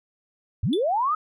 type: linear sweep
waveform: sine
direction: up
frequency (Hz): 70 to 1291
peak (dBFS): -20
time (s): 0.63-1.15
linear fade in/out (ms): 5
type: tone with exponential decay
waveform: triangle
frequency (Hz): 3473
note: A7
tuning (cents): -23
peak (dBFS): -24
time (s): 0.73-0.83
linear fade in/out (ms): 1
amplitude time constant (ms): 20
effects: none

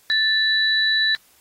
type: tone pair together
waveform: sine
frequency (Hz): 1760 / 3948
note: A6 / B7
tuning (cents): 0 / -1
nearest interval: octave + major second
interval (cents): 1399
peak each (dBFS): -19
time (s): 0.1-1.15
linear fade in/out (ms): 0
effects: white hiss -56 dBFS RMS until 1.4 s + AAC 48 kbps

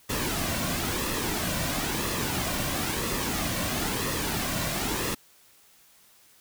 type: noise with flanger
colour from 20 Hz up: pink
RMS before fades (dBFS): -29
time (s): 0.09-5.15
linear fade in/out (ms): 10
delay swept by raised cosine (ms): 1.3 to 2.4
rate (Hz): 1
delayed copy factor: -0.5
effects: white hiss -58 dBFS RMS until 6.4 s

